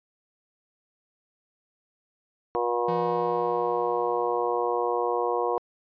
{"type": "harmonic tone", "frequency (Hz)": 120, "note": "B2", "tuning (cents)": -49, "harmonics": [3, 4, 5, 6, 7, 8, 9], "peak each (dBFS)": [-31, -27, -38, -30, -39, -31, -33], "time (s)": [2.55, 5.58], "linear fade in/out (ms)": 0}
{"type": "tone with exponential decay", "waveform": "square", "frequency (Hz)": 170.1, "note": "F3", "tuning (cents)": -45, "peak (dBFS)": -32, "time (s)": [2.88, 5.28], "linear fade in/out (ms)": 5, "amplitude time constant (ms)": 520}
{"effects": ["resampled to 11025 Hz"]}